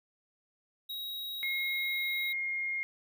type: tone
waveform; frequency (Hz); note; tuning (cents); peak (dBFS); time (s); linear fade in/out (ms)
square; 3817; A#7; +40; -37; 0.89-2.33; 10
type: tone with pitch glide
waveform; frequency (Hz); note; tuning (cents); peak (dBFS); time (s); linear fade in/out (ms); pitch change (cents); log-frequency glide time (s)
sine; 2147 to 2135; C7 to C7; +44 to +34; -31; 1.43-2.83; 0; -10; 1.65-2.52
effects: none